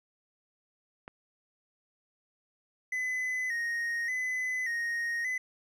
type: click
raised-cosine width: 0.5 ms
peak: -28 dBFS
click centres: 1.079 s
type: tone with vibrato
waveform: triangle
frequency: 1939 Hz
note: B6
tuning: 32 cents flat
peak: -28 dBFS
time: 2.92-5.38 s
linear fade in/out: 5 ms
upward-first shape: square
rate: 0.86 Hz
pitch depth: 66 cents each way
effects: none